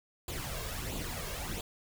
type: noise with flanger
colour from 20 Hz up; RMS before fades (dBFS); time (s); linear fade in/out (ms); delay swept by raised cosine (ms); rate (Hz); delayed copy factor
pink; -38; 0.28-1.61; 2; 0.27 to 1.87; 1.5; +0.6
effects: none

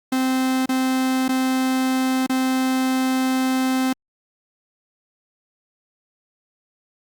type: tone with dropouts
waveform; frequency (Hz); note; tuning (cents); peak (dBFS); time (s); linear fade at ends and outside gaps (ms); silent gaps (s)
45% pulse; 260; C4; -11; -18; 0.12-3.93; 5; 0.659-0.69 / 1.282-1.29 / 2.265-2.295
effects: Opus 48 kbps

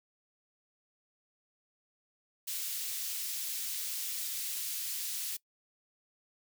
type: high-pass noise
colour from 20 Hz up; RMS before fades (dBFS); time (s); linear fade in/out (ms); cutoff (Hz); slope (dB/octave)
white; -37; 2.47-5.37; 10; 3000; 12
effects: noise-tail reverb RT60 0.1 s tail -22 dB re dry

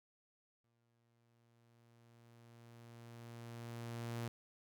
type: tone with exponential growth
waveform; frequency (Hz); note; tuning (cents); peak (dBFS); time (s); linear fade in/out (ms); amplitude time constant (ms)
sawtooth; 117.3; A#2; +11; -36; 0.64-4.28; 0; 790
effects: none

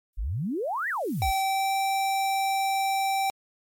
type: noise with exponential growth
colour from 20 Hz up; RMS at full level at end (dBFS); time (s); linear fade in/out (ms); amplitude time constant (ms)
violet; -37; 0.13-1.42; 2; 280
type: exponential two-way sweep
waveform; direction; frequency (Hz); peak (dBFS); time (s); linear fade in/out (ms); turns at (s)
sine; up then down; 41.36 to 2007 to 41.36; -26; 0.17-1.32; 20; 0.89
type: tone with pitch glide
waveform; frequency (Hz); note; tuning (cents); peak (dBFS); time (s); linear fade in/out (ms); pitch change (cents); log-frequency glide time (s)
square; 773 to 778.4; G5 to G5; -24 to -12; -24; 1.22-3.3; 0; +12; 1.45-1.73
effects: MP3 64 kbps

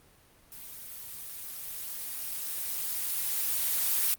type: noise with level ramp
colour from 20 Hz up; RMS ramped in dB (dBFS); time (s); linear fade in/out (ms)
blue; -45 to -26; 0.52-4.14; 0
effects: pink hiss -60 dBFS RMS until 4.18 s + Opus 32 kbps

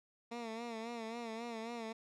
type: tone with vibrato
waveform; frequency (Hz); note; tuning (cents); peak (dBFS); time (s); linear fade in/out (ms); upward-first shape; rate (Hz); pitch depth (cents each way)
15% pulse; 229.9; A#3; -24; -35; 0.31-1.93; 10; sine; 3.7; 69
effects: low-pass 6000 Hz 12 dB/octave

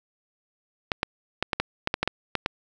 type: clicks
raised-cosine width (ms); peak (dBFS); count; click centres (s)
0.3; -7; 11; 0.918 / 1.031 / 1.426 / 1.532 / 1.6 / 1.874 / 1.941 / 2.03 / 2.076 / 2.353 / 2.461
effects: none

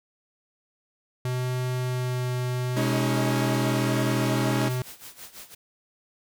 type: tone with vibrato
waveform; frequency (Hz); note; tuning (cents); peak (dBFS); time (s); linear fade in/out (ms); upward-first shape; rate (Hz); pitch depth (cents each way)
square; 125.8; B2; +32; -26; 1.25-4.82; 2; sine; 0.63; 9
type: chord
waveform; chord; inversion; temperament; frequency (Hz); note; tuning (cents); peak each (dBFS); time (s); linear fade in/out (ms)
sawtooth; Ab suspended fourth; none; equal with one note detuned; 207.7 / 277.2 / 317.8; Ab3 / Db4 / Eb4; 0 / 0 / +37; -25; 2.76-4.69; 10
type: noise with tremolo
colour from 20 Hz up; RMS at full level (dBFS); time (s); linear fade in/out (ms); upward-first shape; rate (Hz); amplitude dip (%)
white; -41; 4.69-5.55; 10; sine; 6; 80
effects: none

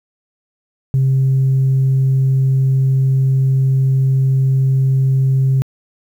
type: tone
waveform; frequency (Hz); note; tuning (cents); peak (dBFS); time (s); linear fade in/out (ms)
sine; 133.3; C3; +33; -9; 0.94-5.62; 0
effects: tanh soft clip ceiling -8 dBFS + 8-bit

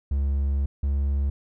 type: tone pair in turn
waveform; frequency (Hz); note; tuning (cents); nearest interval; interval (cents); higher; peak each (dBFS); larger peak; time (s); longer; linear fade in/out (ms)
triangle; 69.5 / 69.78; C#2 / C#2; +5 / +12; unison; 7; second; -19; neither; 0.11-0.66 / 0.83-1.3; first; 5
effects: none

